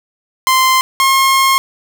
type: tone pair in turn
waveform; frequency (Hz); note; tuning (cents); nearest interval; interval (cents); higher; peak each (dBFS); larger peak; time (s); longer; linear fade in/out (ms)
sawtooth; 1042 / 1073.2; C6 / C6; -7 / +44; minor second; 51; second; -5; neither; 0.47-0.81 / 1-1.58; second; 0
effects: none